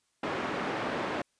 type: band-pass noise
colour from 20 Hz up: pink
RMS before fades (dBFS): -33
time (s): 0.23-1.22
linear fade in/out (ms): 5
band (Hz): 250 to 1900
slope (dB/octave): 12
effects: white hiss -74 dBFS RMS until 1.39 s + resampled to 22050 Hz